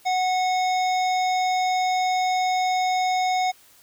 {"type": "harmonic tone with a mistuned harmonic", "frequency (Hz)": 740, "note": "F#5", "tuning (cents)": 0, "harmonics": [1, 3, 5, 7, 9], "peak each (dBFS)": [-20, -30, -34, -37, -39], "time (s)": [0.05, 3.52], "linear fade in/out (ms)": 20, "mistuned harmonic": 3, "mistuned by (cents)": -29, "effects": ["white hiss -54 dBFS RMS until 3.82 s"]}